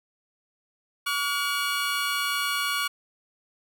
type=tone pair together; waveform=20% pulse; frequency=1138 / 1433.8 Hz; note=C#6 / F6; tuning=+45 / +45 cents; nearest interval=major third; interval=400 cents; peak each=-23 dBFS; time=1.06-2.88 s; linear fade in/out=10 ms; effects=none